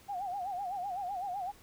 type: tone with vibrato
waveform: sine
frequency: 760 Hz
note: F#5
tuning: 46 cents sharp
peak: -34 dBFS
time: 0.08-1.52 s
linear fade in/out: 20 ms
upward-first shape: sine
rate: 7.9 Hz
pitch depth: 130 cents each way
effects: pink hiss -59 dBFS RMS until 1.62 s